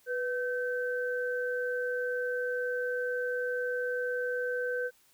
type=tone pair together; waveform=sine; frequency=493.9 / 1542 Hz; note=B4 / G6; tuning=0 / -29 cents; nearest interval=octave + minor sixth; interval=1971 cents; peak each=-31 / -34 dBFS; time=0.06-4.91 s; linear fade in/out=50 ms; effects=white hiss -65 dBFS RMS until 5.13 s